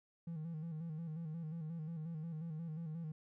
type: tone with vibrato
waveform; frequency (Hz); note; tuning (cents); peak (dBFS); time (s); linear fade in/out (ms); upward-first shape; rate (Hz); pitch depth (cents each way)
triangle; 161.4; E3; -36; -38; 0.27-3.12; 5; square; 5.6; 67
effects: tanh soft clip ceiling -35 dBFS